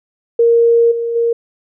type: tone with level steps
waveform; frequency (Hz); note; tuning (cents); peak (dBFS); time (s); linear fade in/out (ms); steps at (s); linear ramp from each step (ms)
sine; 466.2; A#4; 0; -7 / -16 / -11; 0.39-1.33; 5; 0.91 / 1.15; 10
effects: none